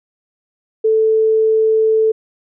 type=tone; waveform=sine; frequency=440 Hz; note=A4; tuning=in tune; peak=-10 dBFS; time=0.84-2.12 s; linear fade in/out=10 ms; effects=none